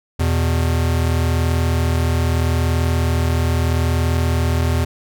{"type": "tone pair together", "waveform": "square", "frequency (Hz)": [82.69, 123.47], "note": ["E2", "B2"], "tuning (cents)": [6, 0], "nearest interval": "perfect fifth", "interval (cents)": 694, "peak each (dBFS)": [-17, -22], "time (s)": [0.19, 4.85], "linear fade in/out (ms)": 10, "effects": []}